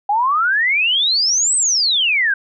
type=exponential two-way sweep; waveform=sine; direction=up then down; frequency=795 to 8372 to 1533 Hz; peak=-13 dBFS; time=0.09-2.34 s; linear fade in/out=5 ms; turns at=1.56 s; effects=none